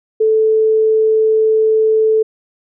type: tone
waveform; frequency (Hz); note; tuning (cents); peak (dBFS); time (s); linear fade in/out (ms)
sine; 438.2; A4; -7; -9; 0.2-2.23; 10
effects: none